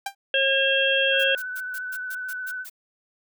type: tone with exponential decay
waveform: sawtooth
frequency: 792 Hz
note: G5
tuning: 18 cents sharp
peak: -20 dBFS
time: 0.06-0.15 s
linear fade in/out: 5 ms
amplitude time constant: 18 ms
type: harmonic tone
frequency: 541 Hz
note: C#5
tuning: 42 cents flat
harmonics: 1 / 3 / 5 / 6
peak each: -24 / -24 / -24 / -24 dBFS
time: 0.34-1.35 s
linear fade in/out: 2 ms
type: tone with vibrato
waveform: sine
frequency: 1500 Hz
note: F#6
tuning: 23 cents sharp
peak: -29 dBFS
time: 1.1-2.66 s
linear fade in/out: 50 ms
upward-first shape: sine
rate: 14 Hz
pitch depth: 21 cents each way
type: noise bursts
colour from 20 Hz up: blue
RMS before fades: -39 dBFS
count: 9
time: 1.19-2.698 s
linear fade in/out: 10 ms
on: 52 ms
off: 130 ms
effects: none